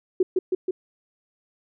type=tone with echo; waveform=sine; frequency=370 Hz; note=F#4; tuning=in tune; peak=-15 dBFS; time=0.2-0.23 s; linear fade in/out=5 ms; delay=160 ms; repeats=3; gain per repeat=-2 dB; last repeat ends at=0.71 s; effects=none